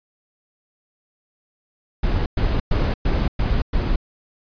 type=noise bursts; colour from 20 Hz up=brown; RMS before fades=-19 dBFS; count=6; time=2.03-3.96 s; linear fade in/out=5 ms; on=230 ms; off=110 ms; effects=resampled to 11025 Hz